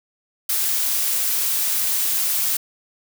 blue noise, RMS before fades -21 dBFS, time 0.49-2.57 s, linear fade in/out 5 ms, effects none

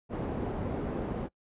white low-pass noise, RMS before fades -34 dBFS, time 0.09-1.29 s, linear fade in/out 50 ms, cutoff 410 Hz, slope 12 dB/octave, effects noise-tail reverb RT60 0.1 s tail -22 dB re dry + resampled to 8000 Hz

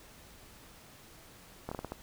slowing click train, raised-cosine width 1 ms, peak -23 dBFS, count 6, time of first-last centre 1.69-1.92 s, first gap 25 ms, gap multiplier 1.31, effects pink hiss -55 dBFS RMS until 2.02 s

